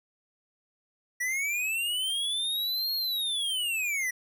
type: linear two-way sweep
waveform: square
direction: up then down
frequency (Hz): 1928 to 4310 to 1928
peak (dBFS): -28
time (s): 1.2-4.11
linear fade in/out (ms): 10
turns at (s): 2.94
effects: none